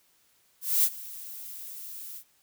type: noise with ADSR envelope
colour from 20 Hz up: violet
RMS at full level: -21 dBFS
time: 0.61-2.24 s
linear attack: 230 ms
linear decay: 51 ms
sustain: -20 dB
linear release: 72 ms
effects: white hiss -66 dBFS RMS until 2.42 s